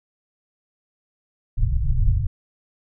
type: low-pass noise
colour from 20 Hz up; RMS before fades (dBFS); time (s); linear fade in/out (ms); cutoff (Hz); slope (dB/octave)
pink; -19; 1.57-2.27; 10; 130; 48
effects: none